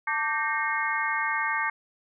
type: tone cluster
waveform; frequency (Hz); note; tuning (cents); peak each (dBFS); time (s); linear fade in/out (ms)
sine; 892 / 1170 / 1569 / 1839 / 2157; A5 / D6 / G6 / A#6 / C#7; +23 / -7 / +1 / -24 / -48; -31; 0.07-1.7; 5
effects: none